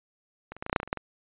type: clicks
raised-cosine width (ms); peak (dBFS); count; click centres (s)
0.5; -23 / -29 / -19 / -19 / -16 / -7 / -6 / -17 / -18 / -27 / -10 / -20; 12; 0.52 / 0.566 / 0.625 / 0.664 / 0.697 / 0.729 / 0.762 / 0.801 / 0.831 / 0.876 / 0.929 / 0.973
effects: resampled to 8000 Hz